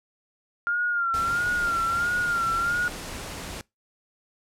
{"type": "tone with vibrato", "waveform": "sine", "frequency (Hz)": 1396.9, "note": "F6", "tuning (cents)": 0, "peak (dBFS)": -22, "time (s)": [0.67, 2.88], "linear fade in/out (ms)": 0, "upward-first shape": "sine", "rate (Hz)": 1.5, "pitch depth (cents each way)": 59}
{"type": "noise", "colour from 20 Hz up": "pink", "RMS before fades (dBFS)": -36, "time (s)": [1.14, 3.61], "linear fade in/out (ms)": 0}
{"effects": ["noise-tail reverb RT60 0.2 s tail -24 dB re dry", "low-pass 11000 Hz 12 dB/octave"]}